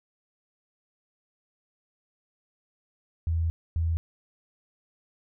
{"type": "tone bursts at uneven times", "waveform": "sine", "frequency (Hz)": 82.41, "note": "E2", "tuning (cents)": 0, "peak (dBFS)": -23, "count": 2, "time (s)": [[3.27, 3.5], [3.76, 3.97]], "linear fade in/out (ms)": 0, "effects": []}